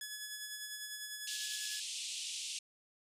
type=tone with tremolo; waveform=10% pulse; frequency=1700 Hz; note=G#6; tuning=40 cents sharp; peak=-32 dBFS; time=0.01-1.8 s; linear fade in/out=2 ms; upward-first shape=sine; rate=10 Hz; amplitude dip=40%
type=band-pass noise; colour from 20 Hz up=pink; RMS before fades=-42 dBFS; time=1.27-2.59 s; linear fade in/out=5 ms; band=2700 to 9400 Hz; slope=48 dB/octave
effects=none